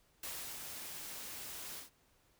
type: noise with ADSR envelope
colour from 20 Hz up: white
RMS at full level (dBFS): -43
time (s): 0.23-1.9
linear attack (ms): 4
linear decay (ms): 350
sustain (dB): -3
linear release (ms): 130
effects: pink hiss -71 dBFS RMS until 2.39 s